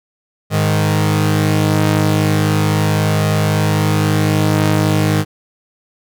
sawtooth tone pair together, 103.8 / 155.52 Hz, G#2 / D#3, 0 / 0 cents, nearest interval perfect fifth, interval 700 cents, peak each -11 dBFS, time 0.5-5.25 s, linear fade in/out 50 ms, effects none

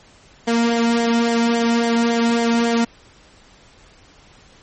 sawtooth tone with flanger, 233.1 Hz, A#3, in tune, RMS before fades -17 dBFS, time 0.47-2.85 s, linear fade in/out 10 ms, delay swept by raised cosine 0.74 to 1.84 ms, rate 3.6 Hz, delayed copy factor -0.65, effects pink hiss -49 dBFS RMS until 4.62 s + MP3 32 kbps

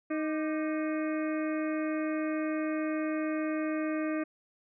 harmonic tone with a mistuned harmonic, 311.1 Hz, D#4, in tune, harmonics 1 / 2 / 4 / 5 / 6 / 7 / 8, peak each -30 / -36 / -42 / -44 / -46 / -47 / -48 dBFS, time 0.1-4.24 s, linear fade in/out 10 ms, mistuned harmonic 4, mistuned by -73 cents, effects none

